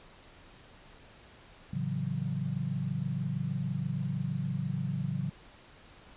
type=chord; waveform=sine; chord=F# minor seventh; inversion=first; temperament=equal; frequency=110 / 138.59 / 164.81 / 185 Hz; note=A2 / C#3 / E3 / F#3; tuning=0 / 0 / 0 / 0 cents; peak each=-39 / -33 / -37 / -36 dBFS; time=1.73-5.3 s; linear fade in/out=5 ms; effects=pink hiss -55 dBFS RMS until 6.16 s + resampled to 8000 Hz